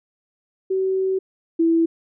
sine tone pair in turn, 380 / 330.2 Hz, F#4 / E4, +46 / +3 cents, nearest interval major second, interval 243 cents, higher first, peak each -18 / -14 dBFS, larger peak second, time 0.7-1.19 / 1.59-1.86 s, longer first, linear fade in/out 10 ms, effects none

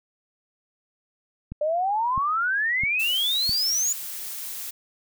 click train, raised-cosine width 5 ms, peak -21 dBFS, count 4, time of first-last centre 1.52-3.494 s, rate 1.52 Hz
sine exponential sweep, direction up, 587.3 to 7040 Hz, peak -21 dBFS, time 1.61-3.93 s, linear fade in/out 5 ms
blue noise, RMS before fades -34 dBFS, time 2.99-4.71 s, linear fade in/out 10 ms
effects none

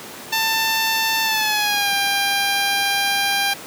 10% pulse tone with pitch glide, 891 to 798.4 Hz, A5 to G5, +22 to +32 cents, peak -9 dBFS, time 0.32-3.54 s, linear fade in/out 10 ms, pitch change -190 cents, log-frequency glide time 1.23-1.92 s, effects pink hiss -35 dBFS RMS until 3.66 s + high-pass 200 Hz 12 dB/octave

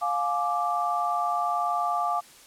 sine chord, D diminished, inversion first, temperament just, 704.8 / 845.8 / 1174.7 Hz, F5 / Ab5 / D6, +16 / +31 / 0 cents, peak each -27 / -31 / -27 dBFS, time 0.01-2.21 s, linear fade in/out 20 ms, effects white hiss -51 dBFS RMS until 2.46 s + low-pass 11000 Hz 12 dB/octave

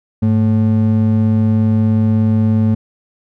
triangle ring-modulated tone, 162.7 Hz, E3, 22 cents flat, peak -5 dBFS, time 0.22-2.75 s, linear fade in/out 10 ms, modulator 58.4 Hz, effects none

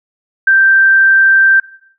sine tone, 1568 Hz, G6, in tune, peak -5 dBFS, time 0.47-1.6 s, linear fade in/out 5 ms, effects noise-tail reverb RT60 0.6 s tail -18 dB re dry

